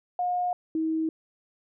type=tone pair in turn; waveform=sine; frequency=717 / 319.4 Hz; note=F5 / D#4; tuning=+45 / +45 cents; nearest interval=octave + major second; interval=1400 cents; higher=first; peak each=-24 dBFS; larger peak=neither; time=0.19-0.53 / 0.75-1.09 s; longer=neither; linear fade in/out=2 ms; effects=none